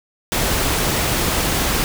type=noise; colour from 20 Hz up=pink; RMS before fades=-19 dBFS; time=0.32-1.84 s; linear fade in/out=0 ms; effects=none